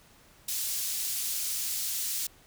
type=high-pass noise; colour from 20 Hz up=pink; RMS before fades=-32 dBFS; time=0.48-2.27 s; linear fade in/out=5 ms; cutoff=5600 Hz; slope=12 dB/octave; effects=pink hiss -58 dBFS RMS until 2.46 s